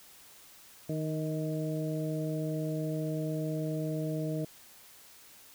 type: harmonic tone with a mistuned harmonic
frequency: 155.56 Hz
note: D#3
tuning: in tune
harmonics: 1 / 2 / 3 / 4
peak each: -33 / -36 / -40 / -39 dBFS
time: 0.89-4.45 s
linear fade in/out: 5 ms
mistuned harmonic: 4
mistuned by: +16 cents
effects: white hiss -55 dBFS RMS until 5.54 s